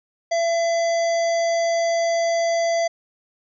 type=harmonic tone; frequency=673 Hz; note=E5; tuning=36 cents sharp; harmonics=1 / 3 / 5 / 7 / 9 / 10; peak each=-18 / -30 / -40 / -35 / -35 / -44 dBFS; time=0.31-2.88 s; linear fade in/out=10 ms; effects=none